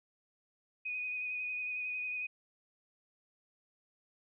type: tone with vibrato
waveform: sine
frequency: 2489 Hz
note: D#7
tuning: in tune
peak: -35 dBFS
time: 0.85-2.27 s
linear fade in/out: 10 ms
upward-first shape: sine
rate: 11 Hz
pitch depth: 21 cents each way
effects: none